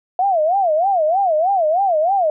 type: tone with vibrato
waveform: sine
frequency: 698.5 Hz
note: F5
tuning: in tune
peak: -13 dBFS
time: 0.19-2.3 s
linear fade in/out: 2 ms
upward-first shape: sine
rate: 3.2 Hz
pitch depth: 240 cents each way
effects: none